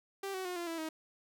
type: tone with pitch steps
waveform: sawtooth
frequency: 392 / 375.6 / 359.9 / 344.8 / 330.4 / 316.6 Hz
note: G4 / F#4 / F#4 / F4 / E4 / D#4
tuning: 0 / +26 / -48 / -22 / +4 / +30 cents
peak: -33 dBFS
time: 0.23-0.89 s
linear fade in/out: 5 ms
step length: 110 ms
effects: none